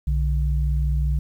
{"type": "tone pair together", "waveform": "sine", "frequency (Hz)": [61.73, 146.83], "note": ["B1", "D3"], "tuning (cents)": [0, 0], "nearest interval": "octave + minor third", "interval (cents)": 1500, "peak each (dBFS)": [-19, -26], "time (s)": [0.07, 1.19], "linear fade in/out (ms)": 5, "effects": ["9-bit"]}